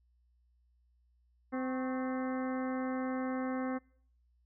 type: harmonic tone with a mistuned harmonic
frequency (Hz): 258.3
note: C4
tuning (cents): -22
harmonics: 1 / 2 / 3 / 4 / 5 / 6 / 7 / 8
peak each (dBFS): -34 / -40 / -44 / -46 / -48 / -50 / -51 / -52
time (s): 1.52-3.79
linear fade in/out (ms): 20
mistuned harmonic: 4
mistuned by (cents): +90
effects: noise-tail reverb RT60 0.6 s tail -25 dB re dry + added 60 Hz sine -67 dBFS peak until 4.45 s